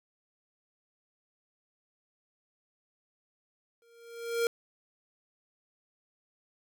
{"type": "tone with exponential growth", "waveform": "square", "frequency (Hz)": 466.2, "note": "A#4", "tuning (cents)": 0, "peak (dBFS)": -24, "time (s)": [3.82, 4.47], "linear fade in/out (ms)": 1, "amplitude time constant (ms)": 140, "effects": []}